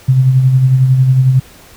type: tone with tremolo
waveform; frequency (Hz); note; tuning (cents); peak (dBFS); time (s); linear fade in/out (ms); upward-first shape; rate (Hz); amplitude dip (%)
sine; 130.4; C3; -5; -4; 0.08-1.4; 10; sine; 11; 45
effects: pink hiss -40 dBFS RMS until 1.76 s